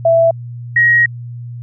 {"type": "tone pair in turn", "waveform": "sine", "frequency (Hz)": [663, 1891], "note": ["E5", "A#6"], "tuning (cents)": [10, 24], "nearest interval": "octave + tritone", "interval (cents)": 1814, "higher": "second", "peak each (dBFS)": -7, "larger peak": "neither", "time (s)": [[0.05, 0.31], [0.76, 1.06]], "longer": "second", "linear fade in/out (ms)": 5, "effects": ["added 120 Hz sine -25 dBFS peak until 1.62 s"]}